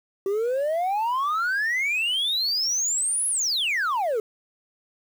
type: exponential two-way sweep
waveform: sine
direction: up then down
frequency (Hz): 381.4 to 10820 to 414.7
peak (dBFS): -19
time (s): 0.26-4.2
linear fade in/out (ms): 2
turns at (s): 3.28
effects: tanh soft clip ceiling -21 dBFS + 8-bit